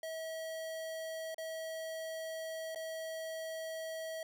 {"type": "tone with dropouts", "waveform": "square", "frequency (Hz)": 644, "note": "E5", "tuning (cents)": -41, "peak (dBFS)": -40, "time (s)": [0.03, 4.23], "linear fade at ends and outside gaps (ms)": 2, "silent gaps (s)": [[1.345, 1.381], [2.748, 2.758]], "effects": []}